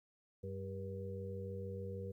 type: harmonic tone with a mistuned harmonic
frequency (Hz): 96.2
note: G2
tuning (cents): -32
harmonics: 1 / 2 / 4 / 5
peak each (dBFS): -44 / -49 / -50 / -46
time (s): 0.43-2.12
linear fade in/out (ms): 10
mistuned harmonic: 4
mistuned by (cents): +43
effects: 13-bit